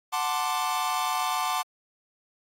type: chord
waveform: 45% pulse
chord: D dominant seventh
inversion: first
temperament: equal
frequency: 740 / 880 / 1046.5 / 1174.7 Hz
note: F#5 / A5 / C6 / D6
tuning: 0 / 0 / 0 / 0 cents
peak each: -31 dBFS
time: 0.12-1.63 s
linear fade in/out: 20 ms
effects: AAC 48 kbps